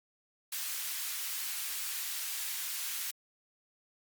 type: high-pass noise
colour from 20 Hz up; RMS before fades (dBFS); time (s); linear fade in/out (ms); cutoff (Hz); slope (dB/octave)
white; -37; 0.52-3.11; 5; 1500; 12
effects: Opus 48 kbps